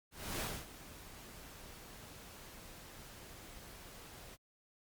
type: noise with ADSR envelope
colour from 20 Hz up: pink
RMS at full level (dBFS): -38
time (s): 0.11-4.37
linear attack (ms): 290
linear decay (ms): 250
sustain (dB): -15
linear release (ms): 34
effects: Opus 48 kbps